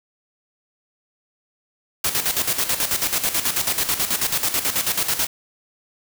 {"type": "noise with tremolo", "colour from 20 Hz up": "white", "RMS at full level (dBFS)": -20, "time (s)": [2.04, 5.27], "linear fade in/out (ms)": 5, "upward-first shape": "square", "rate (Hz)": 9.2, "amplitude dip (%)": 65, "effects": []}